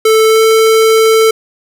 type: tone with pitch glide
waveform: square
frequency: 440 to 443.6 Hz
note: A4 to A4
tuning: 0 to +14 cents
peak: -6 dBFS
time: 0.05-1.31 s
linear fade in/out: 5 ms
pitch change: +14 cents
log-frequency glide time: 0.27-0.41 s
effects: none